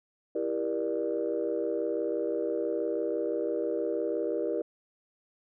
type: chord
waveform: sine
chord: E half-diminished seventh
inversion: none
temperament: just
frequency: 329.6 / 395.6 / 474.7 / 593.3 Hz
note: E4 / G4 / Bb4 / D5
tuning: 0 / +16 / +31 / +18 cents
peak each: -33 / -33 / -31 / -34 dBFS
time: 0.35-4.62 s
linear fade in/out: 5 ms
effects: tanh soft clip ceiling -19 dBFS